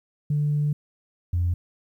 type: tone pair in turn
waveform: sine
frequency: 147.6 / 87.35 Hz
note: D3 / F2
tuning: +9 / +1 cents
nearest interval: major sixth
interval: 908 cents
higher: first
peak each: -19 dBFS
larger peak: neither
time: 0.3-0.73 / 1.33-1.54 s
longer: first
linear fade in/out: 5 ms
effects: tanh soft clip ceiling -16 dBFS + 10-bit